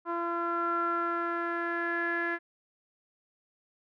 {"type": "tone with low-pass filter sweep", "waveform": "sawtooth", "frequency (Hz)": 340.7, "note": "F4", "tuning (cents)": -43, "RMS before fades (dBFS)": -31, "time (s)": [0.05, 2.39], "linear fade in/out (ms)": 50, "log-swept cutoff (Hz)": [1200, 1800], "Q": 8.7, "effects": []}